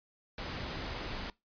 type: noise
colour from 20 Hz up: pink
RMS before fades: -39 dBFS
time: 0.38-1.3 s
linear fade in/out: 2 ms
effects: noise-tail reverb RT60 0.2 s tail -22 dB re dry + resampled to 11025 Hz